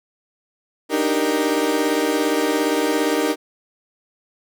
35% pulse chord, Eb major seventh, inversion third, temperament equal, 293.7 / 311.1 / 392 / 466.2 Hz, D4 / Eb4 / G4 / Bb4, 0 / 0 / 0 / 0 cents, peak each -22 / -21 / -23 / -21 dBFS, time 0.89-3.36 s, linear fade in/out 50 ms, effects none

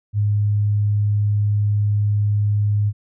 sine tone, 103.7 Hz, G#2, 2 cents flat, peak -15 dBFS, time 0.13-2.93 s, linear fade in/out 50 ms, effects none

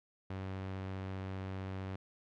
sawtooth tone, 95.2 Hz, F#2, 50 cents sharp, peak -35 dBFS, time 0.3-1.96 s, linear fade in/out 5 ms, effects low-pass 3000 Hz 12 dB/octave

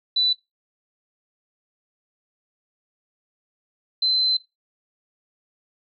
sine tone pair in turn, 3981 / 4069 Hz, B7 / C8, +13 / -49 cents, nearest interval unison, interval 38 cents, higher second, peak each -18 dBFS, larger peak neither, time 0.16-0.33 / 4.02-4.37 s, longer second, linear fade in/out 5 ms, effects noise-tail reverb RT60 0.2 s tail -18 dB re dry

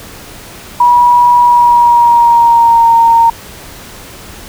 sine tone with pitch glide, 968 to 922.2 Hz, B5 to A#5, -35 to -19 cents, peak -3 dBFS, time 0.8-3.3 s, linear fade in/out 5 ms, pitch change -84 cents, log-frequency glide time 1.38-2.93 s, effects pink hiss -31 dBFS RMS until 4.48 s

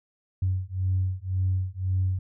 sine beating tone pair, 92.4 / 94.3 Hz, F#2 / F#2, -2 / +33 cents, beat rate 1.9 Hz, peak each -26 dBFS, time 0.42-2.19 s, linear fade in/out 5 ms, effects tanh soft clip ceiling -16 dBFS

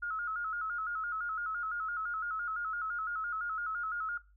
sine tone with vibrato, 1356 Hz, E6, 49 cents sharp, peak -33 dBFS, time 0.02-4.18 s, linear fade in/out 10 ms, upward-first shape square, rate 5.9 Hz, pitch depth 82 cents each way, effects noise-tail reverb RT60 0.3 s tail -20 dB re dry + added 50 Hz sine -60 dBFS peak until 4.36 s

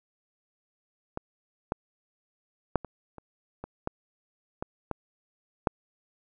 clicks, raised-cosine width 1 ms, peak -18 / -13 / -8 / -24 / -29 / -23 / -15 / -18 / -16 / -8 dBFS, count 10, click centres 1.174 / 1.721 / 2.757 / 2.847 / 3.183 / 3.64 / 3.874 / 4.625 / 4.913 / 5.672 s, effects none

